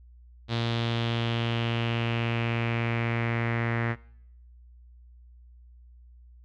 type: tone with low-pass filter sweep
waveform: sawtooth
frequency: 116.4 Hz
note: A#2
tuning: 2 cents flat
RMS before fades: -28 dBFS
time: 0.48-3.96 s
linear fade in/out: 50 ms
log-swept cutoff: 3800 to 1900 Hz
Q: 3.8
effects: noise-tail reverb RT60 0.7 s tail -22 dB re dry + added 60 Hz sine -49 dBFS peak until 6.44 s